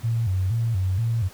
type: tone with vibrato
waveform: sine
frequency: 103.83 Hz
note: G#2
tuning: in tune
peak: -20 dBFS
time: 0.03-1.29 s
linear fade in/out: 20 ms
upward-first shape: square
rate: 2.1 Hz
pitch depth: 180 cents each way
effects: pink hiss -47 dBFS RMS until 1.33 s